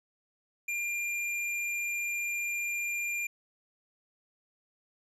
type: tone with hard clipping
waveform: sine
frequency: 2395 Hz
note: D7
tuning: 33 cents sharp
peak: -32 dBFS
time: 0.68-3.27 s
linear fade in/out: 5 ms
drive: 13 dB
effects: resampled to 32000 Hz